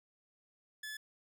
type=tone; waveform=sawtooth; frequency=1723 Hz; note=A6; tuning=37 cents flat; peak=-38 dBFS; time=0.83-0.97 s; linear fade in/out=5 ms; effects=none